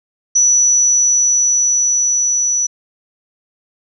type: tone with level ramp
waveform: sine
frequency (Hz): 5920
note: F#8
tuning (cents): 0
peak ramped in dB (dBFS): -8 to -13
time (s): 0.35-2.67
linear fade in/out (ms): 10
effects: none